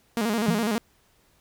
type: tone with vibrato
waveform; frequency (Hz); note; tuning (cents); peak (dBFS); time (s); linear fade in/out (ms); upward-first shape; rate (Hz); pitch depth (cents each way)
sawtooth; 220; A3; 0; -19; 0.17-0.78; 0; square; 12; 100
type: tone with exponential decay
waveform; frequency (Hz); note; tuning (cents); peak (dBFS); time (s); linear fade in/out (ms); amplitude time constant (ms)
sine; 172.4; F3; -22; -18; 0.48-0.7; 5; 46
effects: pink hiss -63 dBFS RMS until 1.4 s